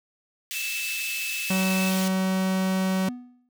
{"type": "high-pass noise", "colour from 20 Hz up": "pink", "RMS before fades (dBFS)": -33, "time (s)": [0.51, 2.08], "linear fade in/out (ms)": 0, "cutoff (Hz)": 2300, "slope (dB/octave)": 24}
{"type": "tone with pitch glide", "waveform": "triangle", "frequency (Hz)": [2640, 2622], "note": ["E7", "E7"], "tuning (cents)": [2, -10], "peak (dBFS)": -28, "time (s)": [0.52, 1.93], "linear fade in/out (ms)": 50, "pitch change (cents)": -12, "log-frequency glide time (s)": [0.63, 1.14]}
{"type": "tone", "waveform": "45% pulse", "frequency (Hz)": 188.6, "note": "F#3", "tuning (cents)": 33, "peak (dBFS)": -22, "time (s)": [1.5, 3.09], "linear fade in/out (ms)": 5}
{"type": "tone with exponential decay", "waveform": "triangle", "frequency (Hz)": 246.9, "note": "B3", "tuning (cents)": 0, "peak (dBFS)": -26, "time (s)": [3.08, 3.49], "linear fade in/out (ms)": 2, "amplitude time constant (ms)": 88}
{"effects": []}